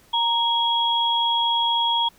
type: tone pair together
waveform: sine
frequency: 932.3 / 3312 Hz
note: A#5 / G#7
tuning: 0 / -5 cents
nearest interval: octave + minor seventh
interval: 2195 cents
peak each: -21 dBFS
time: 0.13-2.09 s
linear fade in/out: 10 ms
effects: pink hiss -55 dBFS RMS until 2.18 s